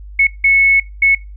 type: tone bursts at uneven times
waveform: sine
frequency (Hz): 2200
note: C#7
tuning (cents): -14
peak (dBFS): -7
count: 3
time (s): 0.19-0.27 / 0.44-0.8 / 1.02-1.15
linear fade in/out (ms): 5
effects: noise-tail reverb RT60 0.3 s tail -25 dB re dry + added 50 Hz sine -30 dBFS peak until 1.36 s